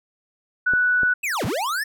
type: tone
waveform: sine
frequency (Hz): 1480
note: F#6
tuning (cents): 0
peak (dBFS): -16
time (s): 0.66-1.14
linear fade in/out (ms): 10
type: clicks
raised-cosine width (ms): 2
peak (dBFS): -18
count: 2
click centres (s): 0.736 / 1.033
type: linear two-way sweep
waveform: square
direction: down then up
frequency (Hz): 2698 to 77.78 to 1830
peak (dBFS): -23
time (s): 1.23-1.84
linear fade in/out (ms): 10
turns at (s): 1.45
effects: none